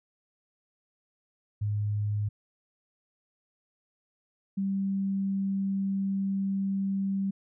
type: tone pair in turn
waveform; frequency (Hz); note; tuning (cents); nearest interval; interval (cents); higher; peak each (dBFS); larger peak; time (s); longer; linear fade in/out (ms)
sine; 104.2 / 195.12; G#2 / G3; +6 / -8; major seventh; 1086; second; -26; neither; 1.61-2.29 / 4.57-7.31; second; 10
effects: none